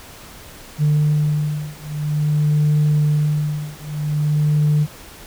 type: beating tone pair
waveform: sine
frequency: 149.6 / 150.1 Hz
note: D3 / D3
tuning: +32 / +38 cents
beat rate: 0.5 Hz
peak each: -17 dBFS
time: 0.78-4.87 s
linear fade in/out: 50 ms
effects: tanh soft clip ceiling -10 dBFS + pink hiss -40 dBFS RMS until 5.26 s